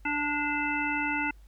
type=harmonic tone with a mistuned harmonic; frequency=293.7 Hz; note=D4; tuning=in tune; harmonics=1 / 3 / 5 / 7 / 9; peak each=-33 / -33 / -33 / -33 / -33 dBFS; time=0.05-1.31 s; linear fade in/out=5 ms; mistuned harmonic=5; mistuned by=-23 cents; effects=added 50 Hz sine -49 dBFS peak until 1.47 s + pink hiss -67 dBFS RMS until 1.47 s

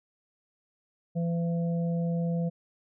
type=harmonic tone; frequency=169.1 Hz; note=E3; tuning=44 cents sharp; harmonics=1 / 3 / 4; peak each=-26 / -36 / -42 dBFS; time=1.15-2.5 s; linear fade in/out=20 ms; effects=none

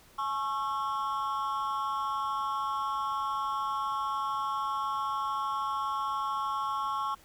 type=tone with amplitude modulation; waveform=triangle; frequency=1095 Hz; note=C#6; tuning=22 cents flat; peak=-23 dBFS; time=0.18-7.15 s; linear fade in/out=10 ms; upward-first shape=sine; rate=247 Hz; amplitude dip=100%; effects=pink hiss -58 dBFS RMS until 7.24 s

